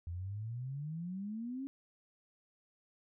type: exponential sweep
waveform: sine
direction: up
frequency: 83 to 278.4 Hz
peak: -38 dBFS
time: 0.07-1.67 s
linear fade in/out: 0 ms
effects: none